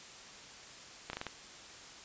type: slowing click train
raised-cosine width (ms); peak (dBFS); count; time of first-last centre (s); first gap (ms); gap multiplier
0.3; -22; 5; 1.1-1.267; 32; 1.18
effects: white hiss -51 dBFS RMS until 2.04 s + resampled to 16000 Hz